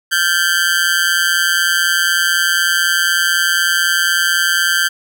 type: tone with amplitude modulation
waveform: sawtooth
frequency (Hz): 1568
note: G6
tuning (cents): 0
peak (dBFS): -5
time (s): 0.11-4.89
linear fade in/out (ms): 20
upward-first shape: sine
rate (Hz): 170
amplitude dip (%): 85
effects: none